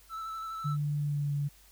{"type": "tone with vibrato", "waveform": "triangle", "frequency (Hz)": 1318.5, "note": "E6", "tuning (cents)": 0, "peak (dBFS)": -34, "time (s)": [0.09, 0.77], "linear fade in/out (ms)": 50, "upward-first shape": "square", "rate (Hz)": 12, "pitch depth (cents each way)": 16}
{"type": "tone with pitch glide", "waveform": "sine", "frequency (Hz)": [146.83, 143.64], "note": ["D3", "D3"], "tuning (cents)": [0, -38], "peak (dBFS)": -28, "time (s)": [0.64, 1.49], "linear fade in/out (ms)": 20, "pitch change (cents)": -38, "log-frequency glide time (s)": [0.96, 1.33]}
{"effects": ["added 50 Hz sine -60 dBFS peak until 1.71 s", "white hiss -60 dBFS RMS until 1.71 s"]}